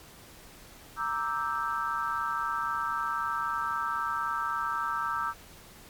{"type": "chord", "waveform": "sine", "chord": "E half-diminished seventh", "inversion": "second", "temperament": "equal", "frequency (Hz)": [932.3, 1174.7, 1318.5, 1568], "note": ["Bb5", "D6", "E6", "G6"], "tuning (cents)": [0, 0, 0, 0], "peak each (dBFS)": [-35, -34, -31, -36], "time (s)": [0.96, 5.34], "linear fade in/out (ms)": 50, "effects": ["pink hiss -51 dBFS RMS until 5.89 s", "MP3 96 kbps"]}